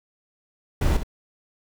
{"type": "noise with echo", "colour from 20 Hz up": "brown", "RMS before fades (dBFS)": -20, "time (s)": [0.81, 0.97], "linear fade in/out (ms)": 5, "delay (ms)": 64, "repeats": 1, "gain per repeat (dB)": -9, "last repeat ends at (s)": 1.034, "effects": []}